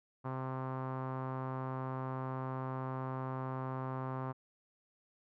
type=tone with low-pass filter; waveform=sawtooth; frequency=130.81 Hz; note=C3; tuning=in tune; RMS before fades=-39 dBFS; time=0.24-4.33 s; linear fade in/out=20 ms; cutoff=1100 Hz; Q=3.1; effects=none